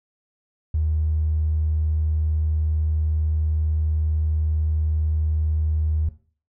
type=tone; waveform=triangle; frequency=77.78 Hz; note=D#2; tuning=in tune; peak=-15 dBFS; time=0.74-6.09 s; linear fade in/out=5 ms; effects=noise-tail reverb RT60 0.4 s tail -18 dB re dry + tanh soft clip ceiling -16 dBFS